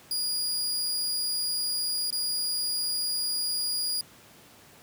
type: tone with dropouts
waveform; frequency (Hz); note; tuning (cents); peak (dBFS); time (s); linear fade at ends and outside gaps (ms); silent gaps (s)
sawtooth; 4867; D#8; -39; -24; 0.11-4.01; 2; 2.105-2.126
effects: pink hiss -53 dBFS RMS until 4.82 s + high-pass 100 Hz 12 dB/octave